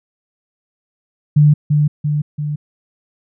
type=tone with echo; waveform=sine; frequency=148.6 Hz; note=D3; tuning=21 cents sharp; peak=-6 dBFS; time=1.36-1.54 s; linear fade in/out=10 ms; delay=340 ms; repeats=3; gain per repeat=-4 dB; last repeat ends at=2.56 s; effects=none